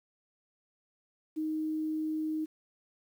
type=tone with quantisation; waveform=sine; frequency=312.2 Hz; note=D#4; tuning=6 cents sharp; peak=-30 dBFS; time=1.36-2.46 s; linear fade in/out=20 ms; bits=10; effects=none